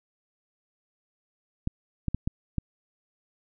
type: clicks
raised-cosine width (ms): 5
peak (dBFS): -14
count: 5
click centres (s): 1.674 / 2.083 / 2.146 / 2.275 / 2.583
effects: none